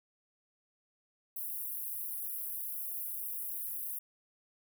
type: high-pass noise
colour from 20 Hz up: pink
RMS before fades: -39 dBFS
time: 1.36-3.99 s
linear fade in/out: 5 ms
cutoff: 11000 Hz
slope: 48 dB/octave
effects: none